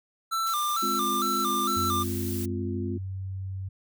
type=tone with vibrato; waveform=square; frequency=1261 Hz; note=D#6; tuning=23 cents sharp; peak=-26 dBFS; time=0.31-2.04 s; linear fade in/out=20 ms; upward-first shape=square; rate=2.2 Hz; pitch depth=97 cents each way
type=noise; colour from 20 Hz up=blue; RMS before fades=-38 dBFS; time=0.46-2.46 s; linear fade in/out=10 ms
type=chord; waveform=sine; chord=F minor; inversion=first; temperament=just; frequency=209.5 / 261.9 / 349.2 Hz; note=Ab3 / C4 / F4; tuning=+15 / +2 / 0 cents; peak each=-34 dBFS; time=0.82-2.98 s; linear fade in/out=10 ms
type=tone with pitch glide; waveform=sine; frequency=92.5 to 95.27 Hz; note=F#2 to G2; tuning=0 to -49 cents; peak=-31 dBFS; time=1.76-3.69 s; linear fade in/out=10 ms; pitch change=+51 cents; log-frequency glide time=1.87-3.08 s
effects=none